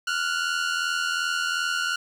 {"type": "tone pair together", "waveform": "sawtooth", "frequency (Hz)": [1391.3, 1474], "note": ["F6", "F#6"], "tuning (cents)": [-7, -7], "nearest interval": "minor second", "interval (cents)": 100, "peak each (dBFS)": -23, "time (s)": [0.07, 1.96], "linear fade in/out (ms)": 5, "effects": ["low-pass 7000 Hz 12 dB/octave", "8-bit"]}